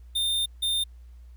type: tone bursts at uneven times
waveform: square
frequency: 3624 Hz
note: A#7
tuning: 50 cents flat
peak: -24 dBFS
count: 2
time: 0.15-0.46 / 0.62-0.84 s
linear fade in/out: 10 ms
effects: added 60 Hz sine -44 dBFS peak until 1.36 s + pink hiss -69 dBFS RMS until 1.36 s